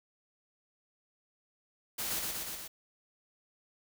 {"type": "noise with echo", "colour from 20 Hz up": "white", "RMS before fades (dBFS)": -36, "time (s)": [1.98, 2.2], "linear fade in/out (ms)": 10, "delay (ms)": 120, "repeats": 4, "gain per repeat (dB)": -2, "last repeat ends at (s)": 2.68, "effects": []}